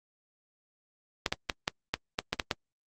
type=clicks; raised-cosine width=0.2 ms; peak=-9 dBFS; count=9; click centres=1.262 / 1.325 / 1.498 / 1.679 / 1.94 / 2.189 / 2.33 / 2.398 / 2.512 s; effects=Opus 32 kbps